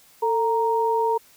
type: tone pair together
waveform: sine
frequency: 447.4 / 932.3 Hz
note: A4 / A#5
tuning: +29 / 0 cents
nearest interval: octave + minor second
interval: 1271 cents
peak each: -22 / -21 dBFS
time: 0.22-1.18 s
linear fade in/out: 10 ms
effects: white hiss -54 dBFS RMS until 1.36 s